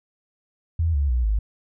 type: tone with pitch steps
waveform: sine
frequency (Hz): 82.41 / 70.92 / 61.03 / 52.52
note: E2 / C#2 / B1 / G#1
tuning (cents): 0 / +40 / -20 / +20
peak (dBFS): -18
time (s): 0.79-1.39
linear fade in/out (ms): 5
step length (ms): 150
effects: none